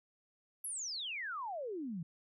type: exponential sweep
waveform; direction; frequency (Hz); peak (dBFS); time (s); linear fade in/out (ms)
sine; down; 11650 to 155.56; -38; 0.64-2.03; 5
effects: none